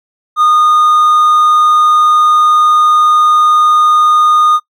triangle tone, 1227 Hz, D#6, 25 cents flat, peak -4 dBFS, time 0.36-4.6 s, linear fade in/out 50 ms, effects noise-tail reverb RT60 0.1 s tail -18 dB re dry

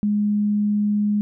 sine tone, 207.7 Hz, G#3, in tune, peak -17 dBFS, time 0.03-1.21 s, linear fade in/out 0 ms, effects none

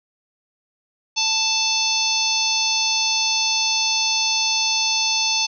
harmonic tone, 880 Hz, A5, in tune, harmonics 1 / 3 / 4 / 5 / 6 / 7, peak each -28 / -25 / -26 / -23 / -25 / -24 dBFS, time 1.16-5.47 s, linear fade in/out 20 ms, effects none

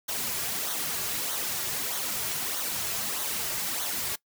white noise with flanger, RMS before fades -31 dBFS, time 0.08-4.16 s, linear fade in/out 10 ms, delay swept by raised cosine 0.39 to 3.99 ms, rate 1.6 Hz, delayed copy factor -0.6, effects noise-tail reverb RT60 0.1 s tail -21 dB re dry

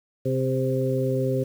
harmonic tone with a mistuned harmonic, 130.6 Hz, C3, 3 cents flat, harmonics 1 / 2 / 3 / 4, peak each -25 / -29 / -27 / -27 dBFS, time 0.25-1.44 s, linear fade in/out 10 ms, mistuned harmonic 3, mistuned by +26 cents, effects 8-bit

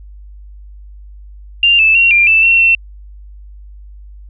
sine tone with pitch steps, 2789 / 2629 / 2742 / 2389 / 2645 / 2717 / 2700 Hz, F7 / E7 / F7 / D7 / E7 / F7 / E7, -3 / -5 / -32 / +29 / +5 / -48 / +41 cents, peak -6 dBFS, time 1.63-2.75 s, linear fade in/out 2 ms, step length 160 ms, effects added 50 Hz sine -32 dBFS peak until 4.29 s

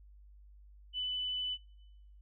sine tone, 2996 Hz, F#7, 21 cents sharp, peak -33 dBFS, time 0.93-1.58 s, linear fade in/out 50 ms, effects noise-tail reverb RT60 1.0 s tail -25 dB re dry + added 50 Hz sine -54 dBFS peak until 2.21 s

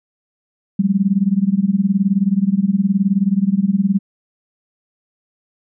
sine tone with tremolo, 196 Hz, G3, in tune, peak -9 dBFS, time 0.79-3.99 s, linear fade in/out 5 ms, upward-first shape sine, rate 19 Hz, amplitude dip 90%, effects none

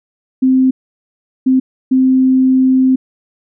sine tone bursts at uneven times, 260.3 Hz, C4, 9 cents flat, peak -7 dBFS, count 3, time 0.42-0.71 / 1.46-1.6 / 1.91-2.96 s, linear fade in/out 10 ms, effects none

